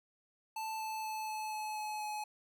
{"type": "tone with pitch steps", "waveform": "square", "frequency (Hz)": [880, 874.4, 868.9, 863.4, 857.9, 852.5, 847.1], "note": ["A5", "A5", "A5", "A5", "A5", "G#5", "G#5"], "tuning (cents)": [0, -11, -22, -33, -44, 45, 34], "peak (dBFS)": -38, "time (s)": [0.56, 2.24], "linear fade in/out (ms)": 5, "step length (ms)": 240, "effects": []}